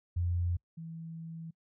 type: tone pair in turn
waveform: sine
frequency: 87.31 / 163.78 Hz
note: F2 / E3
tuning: 0 / -11 cents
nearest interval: major seventh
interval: 1089 cents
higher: second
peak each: -28 / -40 dBFS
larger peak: first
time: 0.16-0.57 / 0.77-1.51 s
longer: second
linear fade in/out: 10 ms
effects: noise-tail reverb RT60 0.1 s tail -26 dB re dry